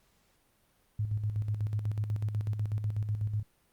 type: tone with tremolo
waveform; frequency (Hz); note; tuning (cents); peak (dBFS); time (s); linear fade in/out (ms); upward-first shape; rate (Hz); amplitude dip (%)
sine; 105.5; G#2; +28; -27; 0.99-3.43; 5; square; 8.1; 55
effects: pink hiss -69 dBFS RMS until 3.72 s + Opus 48 kbps